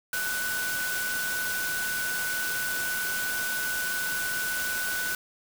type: tone in noise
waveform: sine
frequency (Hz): 1490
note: F#6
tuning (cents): +12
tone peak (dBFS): -29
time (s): 0.13-5.15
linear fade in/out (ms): 2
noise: white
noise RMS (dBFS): -33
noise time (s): 0.13-5.15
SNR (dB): +1
effects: none